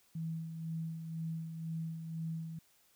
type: tone with tremolo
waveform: sine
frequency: 162.6 Hz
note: E3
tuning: 23 cents flat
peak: -35 dBFS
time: 0.15-2.59 s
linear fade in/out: 5 ms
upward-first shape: sine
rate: 2 Hz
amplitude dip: 50%
effects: white hiss -69 dBFS RMS until 2.95 s